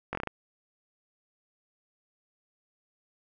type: slowing click train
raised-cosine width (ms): 0.5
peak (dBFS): -17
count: 6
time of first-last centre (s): 0.13-0.273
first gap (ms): 20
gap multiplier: 1.18
effects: none